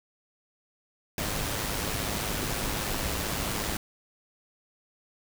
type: noise with amplitude modulation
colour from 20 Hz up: pink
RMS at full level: -29 dBFS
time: 1.18-3.77 s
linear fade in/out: 2 ms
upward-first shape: sine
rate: 105 Hz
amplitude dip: 40%
effects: none